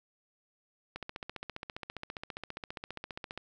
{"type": "click train", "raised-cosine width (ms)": 0.3, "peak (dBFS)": -23, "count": 37, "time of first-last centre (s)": [0.96, 3.376], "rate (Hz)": 14.9, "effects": []}